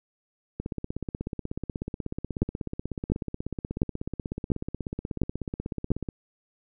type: two click trains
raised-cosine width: 3 ms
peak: -9 / -18 dBFS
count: 6 / 91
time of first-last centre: 2.42-5.917 / 0.6-6.088 s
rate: 1.43 / 16.4 Hz
effects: none